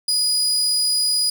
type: tone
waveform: 30% pulse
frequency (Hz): 4931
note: D#8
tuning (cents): -16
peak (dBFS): -14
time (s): 0.08-1.3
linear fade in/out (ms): 5
effects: none